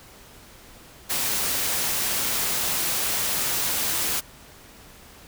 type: noise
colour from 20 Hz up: white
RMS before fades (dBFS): -25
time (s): 1.09-4.21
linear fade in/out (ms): 20
effects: pink hiss -48 dBFS RMS until 5.27 s